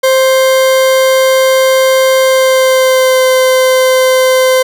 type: tone with pitch glide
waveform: 40% pulse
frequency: 525 to 516.9 Hz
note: C5 to C5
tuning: +6 to -21 cents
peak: -5 dBFS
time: 0.03-4.63 s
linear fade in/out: 10 ms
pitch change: -27 cents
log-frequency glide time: 2.21-3.23 s
effects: none